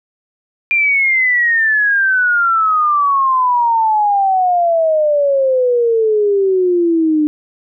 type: exponential sweep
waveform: sine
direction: down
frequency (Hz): 2400 to 298.4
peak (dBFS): -10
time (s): 0.71-7.27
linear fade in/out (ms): 0
effects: none